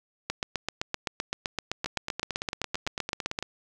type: two click trains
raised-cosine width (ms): 0.2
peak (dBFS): -14 / -11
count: 15 / 25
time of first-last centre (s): 1.86-3.426 / 0.3-3.389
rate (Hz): 8.94 / 7.77
effects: none